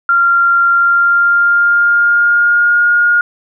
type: tone with pitch glide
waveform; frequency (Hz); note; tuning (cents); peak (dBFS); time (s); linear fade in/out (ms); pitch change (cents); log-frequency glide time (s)
sine; 1385 to 1426.4; F6 to F6; -15 to +36; -7; 0.09-3.21; 2; +51; 0.71-2.83
effects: none